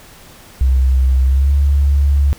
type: tone with pitch glide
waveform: sine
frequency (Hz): 65.1 to 70.58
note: C2 to C#2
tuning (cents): -8 to +32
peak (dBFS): -9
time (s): 0.61-2.33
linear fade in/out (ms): 0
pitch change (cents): +140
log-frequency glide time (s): 1.24-1.53
effects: pink hiss -41 dBFS RMS until 2.38 s